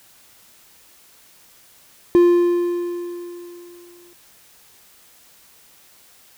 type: tone with exponential decay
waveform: triangle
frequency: 349.2 Hz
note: F4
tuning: in tune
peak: -6 dBFS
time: 2.15-4.13 s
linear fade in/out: 0 ms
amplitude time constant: 430 ms
effects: white hiss -51 dBFS RMS until 6.37 s